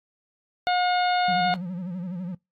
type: harmonic tone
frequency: 720 Hz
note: F#5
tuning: 47 cents flat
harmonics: 1 / 2 / 3 / 4 / 5 / 6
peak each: -21 / -29 / -33 / -36 / -34 / -36 dBFS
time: 0.67-1.54 s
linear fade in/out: 0 ms
type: tone with vibrato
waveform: triangle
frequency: 180 Hz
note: F#3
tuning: 47 cents flat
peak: -27 dBFS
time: 1.28-2.35 s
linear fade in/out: 5 ms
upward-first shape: sine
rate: 12 Hz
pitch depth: 98 cents each way
effects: noise-tail reverb RT60 0.2 s tail -25 dB re dry + AAC 48 kbps